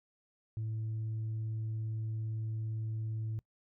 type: tone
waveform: sine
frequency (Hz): 110.3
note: A2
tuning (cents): +5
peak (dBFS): -32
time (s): 0.57-3.39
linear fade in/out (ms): 0
effects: noise-tail reverb RT60 0.1 s tail -25 dB re dry + tanh soft clip ceiling -32 dBFS